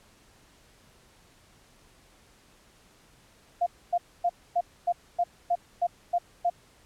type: tone bursts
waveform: sine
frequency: 699 Hz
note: F5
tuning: 1 cent sharp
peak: -21 dBFS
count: 10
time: 3.61-6.5 s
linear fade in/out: 10 ms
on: 55 ms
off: 260 ms
effects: pink hiss -59 dBFS RMS until 6.85 s + low-pass 11000 Hz 12 dB/octave